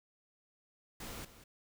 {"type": "noise with echo", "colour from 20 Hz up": "pink", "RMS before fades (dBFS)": -45, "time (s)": [1, 1.25], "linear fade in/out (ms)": 5, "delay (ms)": 190, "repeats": 1, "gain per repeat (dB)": -13, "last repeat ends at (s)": 1.44, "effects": []}